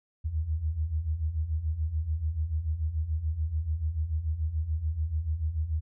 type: beating tone pair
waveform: sine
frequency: 74.1 / 81 Hz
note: D2 / E2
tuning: +16 / -30 cents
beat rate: 6.9 Hz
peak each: -33 / -28 dBFS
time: 0.24-5.81 s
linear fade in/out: 20 ms
effects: none